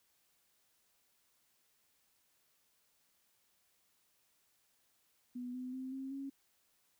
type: tone with pitch steps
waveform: sine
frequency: 246.9 / 253.4 / 260.1 / 266.9 / 274 Hz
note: B3 / B3 / C4 / C4 / C#4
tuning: 0 / +45 / -10 / +35 / -20 cents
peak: -40 dBFS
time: 5.35-6.3 s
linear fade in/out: 10 ms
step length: 190 ms
effects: white hiss -75 dBFS RMS until 6.99 s